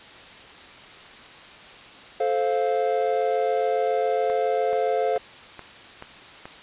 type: chord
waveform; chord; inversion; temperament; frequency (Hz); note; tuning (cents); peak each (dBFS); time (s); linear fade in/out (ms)
triangle; F major; first; just; 436.5 / 523.8 / 698.5; A4 / C5 / F5; -14 / +2 / 0; -23; 2.2-5.18; 5
type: click train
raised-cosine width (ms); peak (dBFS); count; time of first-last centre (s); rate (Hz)
0.5; -22; 6; 4.3-6.455; 2.32
effects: white hiss -44 dBFS RMS until 6.62 s + resampled to 8000 Hz